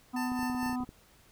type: harmonic tone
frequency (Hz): 250.1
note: B3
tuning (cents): +22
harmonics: 1 / 3 / 4 / 5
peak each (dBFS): -31 / -41 / -43 / -45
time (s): 0.13-0.85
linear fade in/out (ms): 20
type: tone with tremolo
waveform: 25% pulse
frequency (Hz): 890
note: A5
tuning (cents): +20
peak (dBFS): -31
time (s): 0.16-0.76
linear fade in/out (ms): 5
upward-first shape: sine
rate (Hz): 4.5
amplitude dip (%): 65
type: clicks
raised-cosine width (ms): 3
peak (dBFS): -32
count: 12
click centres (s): 0.319 / 0.392 / 0.43 / 0.499 / 0.548 / 0.63 / 0.662 / 0.696 / 0.729 / 0.805 / 0.836 / 0.891
effects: pink hiss -61 dBFS RMS until 1.31 s